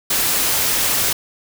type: noise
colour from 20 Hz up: white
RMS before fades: -18 dBFS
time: 0.1-1.13 s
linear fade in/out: 5 ms
effects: none